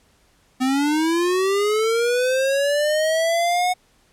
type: linear sweep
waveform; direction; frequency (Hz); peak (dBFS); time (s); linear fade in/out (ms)
square; up; 253 to 734; -18; 0.6-3.74; 20
effects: pink hiss -59 dBFS RMS until 4.12 s + low-pass 11000 Hz 12 dB/octave